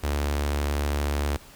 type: tone with notch filter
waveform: sawtooth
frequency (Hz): 72.6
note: D2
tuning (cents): -19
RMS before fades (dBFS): -26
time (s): 0.03-1.37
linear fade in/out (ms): 10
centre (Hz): 160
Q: 1.1
effects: pink hiss -49 dBFS RMS until 1.55 s